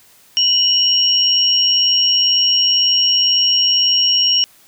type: tone pair together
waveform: sine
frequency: 2949 / 5567 Hz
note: F#7 / F8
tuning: -6 / -6 cents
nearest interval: major seventh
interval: 1100 cents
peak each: -14 dBFS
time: 0.37-4.44 s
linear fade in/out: 0 ms
effects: white hiss -49 dBFS RMS until 4.67 s